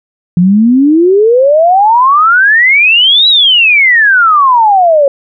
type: exponential two-way sweep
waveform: sine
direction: up then down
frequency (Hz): 170 to 3951 to 543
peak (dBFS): -3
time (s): 0.37-5.08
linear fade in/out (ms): 2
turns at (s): 3.28
effects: none

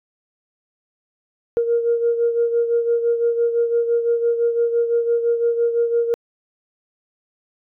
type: beating tone pair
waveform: sine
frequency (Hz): 467.8 / 473.7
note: A#4 / A#4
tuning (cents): +6 / +28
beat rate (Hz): 5.9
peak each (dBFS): -16 / -23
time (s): 1.57-6.14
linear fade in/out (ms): 0
effects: tanh soft clip ceiling -9 dBFS

